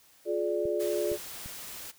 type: chord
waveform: sine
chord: D diminished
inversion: first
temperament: just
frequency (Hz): 352.4 / 422.9 / 587.3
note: F4 / Ab4 / D5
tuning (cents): +16 / +31 / 0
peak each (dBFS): -31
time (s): 0.25-1.18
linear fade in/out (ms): 50
type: clicks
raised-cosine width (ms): 5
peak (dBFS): -31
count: 3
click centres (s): 0.655 / 1.117 / 1.46
type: noise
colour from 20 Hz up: white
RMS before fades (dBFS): -42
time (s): 0.79-1.92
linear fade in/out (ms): 20
effects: white hiss -60 dBFS RMS until 1.98 s